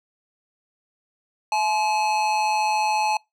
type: tone with amplitude modulation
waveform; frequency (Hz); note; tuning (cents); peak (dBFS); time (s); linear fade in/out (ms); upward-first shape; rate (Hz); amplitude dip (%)
square; 855; A5; -50; -18; 1.52-3.17; 2; sine; 186; 50
effects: noise-tail reverb RT60 0.2 s tail -26 dB re dry + low-pass 7000 Hz 12 dB/octave